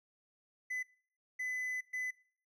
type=tone bursts at uneven times; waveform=triangle; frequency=2009 Hz; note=B6; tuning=29 cents sharp; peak=-34 dBFS; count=3; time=0.7-0.83 / 1.39-1.81 / 1.93-2.11 s; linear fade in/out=10 ms; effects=noise-tail reverb RT60 0.5 s tail -20 dB re dry